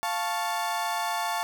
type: chord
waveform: 35% pulse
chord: F augmented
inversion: none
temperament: equal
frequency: 698.5 / 880 / 1108.7 Hz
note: F5 / A5 / C#6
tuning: 0 / 0 / 0 cents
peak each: -30 / -28 / -32 dBFS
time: 0.03-1.43 s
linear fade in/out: 0 ms
effects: none